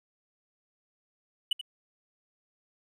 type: tone with echo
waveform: triangle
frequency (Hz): 2966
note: F#7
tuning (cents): +4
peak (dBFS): -22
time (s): 1.51-1.53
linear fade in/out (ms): 5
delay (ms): 83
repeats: 1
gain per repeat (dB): -11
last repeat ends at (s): 1.613
effects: none